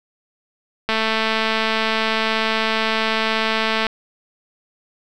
click train, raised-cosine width 0.3 ms, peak -4 dBFS, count 659, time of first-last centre 0.89-3.867 s, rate 221 Hz, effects none

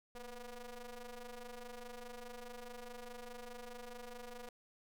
sawtooth ring-modulated tone, 240.6 Hz, B3, 45 cents flat, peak -40 dBFS, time 0.15-4.49 s, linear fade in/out 2 ms, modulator 253 Hz, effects none

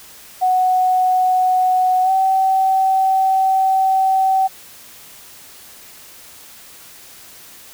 sine tone with pitch glide, 740 to 765.2 Hz, F#5 to G5, 0 to -42 cents, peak -12 dBFS, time 0.41-4.48 s, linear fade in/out 20 ms, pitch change +58 cents, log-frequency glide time 2.03-2.11 s, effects white hiss -41 dBFS RMS until 7.73 s

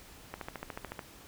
click train, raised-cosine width 0.5 ms, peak -23 dBFS, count 10, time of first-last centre 0.34-0.992 s, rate 13.8 Hz, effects pink hiss -53 dBFS RMS until 1.27 s

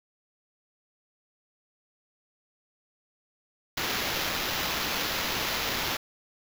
blue noise with sample-and-hold, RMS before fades -30 dBFS, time 3.77-5.97 s, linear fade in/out 5 ms, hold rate 8820 Hz, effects none

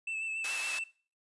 triangle tone with vibrato, 2637 Hz, E7, in tune, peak -32 dBFS, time 0.07-0.84 s, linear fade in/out 5 ms, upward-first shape sine, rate 7.1 Hz, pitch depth 27 cents each way
pink high-pass noise, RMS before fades -39 dBFS, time 0.44-0.79 s, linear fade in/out 5 ms, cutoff 1200 Hz, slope 12 dB/octave
effects noise-tail reverb RT60 0.4 s tail -21 dB re dry + resampled to 24000 Hz

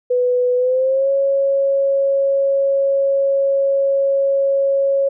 sine tone with pitch glide, 495.9 to 550.2 Hz, B4 to C#5, +7 to -13 cents, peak -13 dBFS, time 0.1-5.09 s, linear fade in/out 10 ms, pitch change +180 cents, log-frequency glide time 0.56-1.1 s, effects none

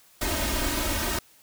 pink noise with comb filter, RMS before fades -27 dBFS, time 0.21-1.19 s, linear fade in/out 5 ms, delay 3.2 ms, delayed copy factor +0.95, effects white hiss -57 dBFS RMS until 1.42 s

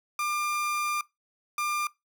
30% pulse tone bursts at uneven times, 1197 Hz, D6, 33 cents sharp, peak -24 dBFS, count 2, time 0.19-1.01 / 1.58-1.87 s, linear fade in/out 2 ms, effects noise-tail reverb RT60 0.2 s tail -22 dB re dry

